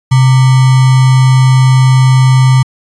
sine tone with sample-and-hold, 130 Hz, C3, 11 cents flat, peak -3 dBFS, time 0.11-2.63 s, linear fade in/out 10 ms, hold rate 1050 Hz, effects resampled to 22050 Hz

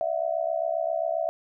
sine tone with amplitude modulation, 659.3 Hz, E5, in tune, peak -20 dBFS, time 0.01-1.29 s, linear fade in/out 0 ms, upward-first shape sine, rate 67.5 Hz, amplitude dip 95%, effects none

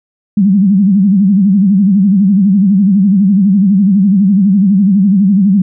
sine tone with vibrato, 196 Hz, G3, in tune, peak -5 dBFS, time 0.37-5.62 s, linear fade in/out 5 ms, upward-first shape sine, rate 12 Hz, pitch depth 130 cents each way, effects none

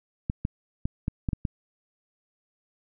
clicks, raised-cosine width 5 ms, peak -14 dBFS, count 7, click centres 0.299 / 0.451 / 0.855 / 1.081 / 1.288 / 1.332 / 1.452 s, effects none

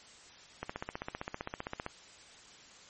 click train, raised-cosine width 0.5 ms, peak -21 dBFS, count 20, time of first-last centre 0.63-1.864 s, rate 15.4 Hz, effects white hiss -55 dBFS RMS until 2.89 s + MP3 32 kbps

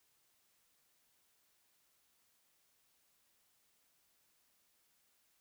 silence, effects white hiss -75 dBFS RMS until 5.4 s

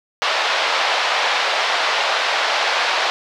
pink band-pass noise, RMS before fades -19 dBFS, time 0.22-3.1 s, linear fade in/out 0 ms, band 610 to 4600 Hz, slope 24 dB/octave, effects none

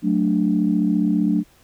sine chord, D major, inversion first, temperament equal, 185 / 220 / 293.7 Hz, F#3 / A3 / D4, 0 / 0 / 0 cents, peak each -20 dBFS, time 0.02-1.44 s, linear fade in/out 50 ms, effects tanh soft clip ceiling -6 dBFS + pink hiss -55 dBFS RMS until 1.63 s

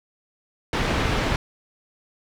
pink low-pass noise, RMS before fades -23 dBFS, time 0.73-1.36 s, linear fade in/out 2 ms, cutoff 3400 Hz, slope 12 dB/octave, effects none

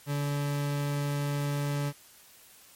40% pulse tone, 143.9 Hz, D3, 35 cents flat, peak -27 dBFS, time 0.06-1.93 s, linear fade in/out 50 ms, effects white hiss -55 dBFS RMS until 2.75 s + MP3 64 kbps

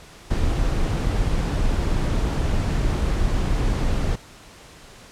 brown noise, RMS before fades -21 dBFS, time 0.3-4.16 s, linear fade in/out 10 ms, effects pink hiss -45 dBFS RMS until 5.11 s + low-pass 9000 Hz 12 dB/octave

